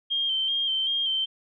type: tone with vibrato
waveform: sine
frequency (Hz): 3166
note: G7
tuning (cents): +17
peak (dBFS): -23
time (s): 0.1-1.26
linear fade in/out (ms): 20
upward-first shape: square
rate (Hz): 2.6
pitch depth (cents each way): 29
effects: none